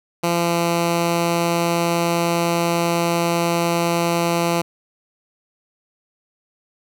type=tone with pitch glide; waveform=10% pulse; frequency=171.1 to 170.11 Hz; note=F3 to F3; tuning=-35 to -45 cents; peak=-9 dBFS; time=0.23-4.62 s; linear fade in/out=10 ms; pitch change=-10 cents; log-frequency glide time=0.34-0.57 s; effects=none